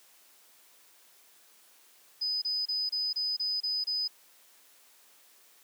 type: tone bursts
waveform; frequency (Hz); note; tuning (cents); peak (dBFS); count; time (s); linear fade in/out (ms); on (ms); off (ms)
sine; 5000; D#8; +8; -28; 8; 2.21-4.079; 10; 210; 27
effects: white hiss -60 dBFS RMS until 5.63 s + high-pass 300 Hz 12 dB/octave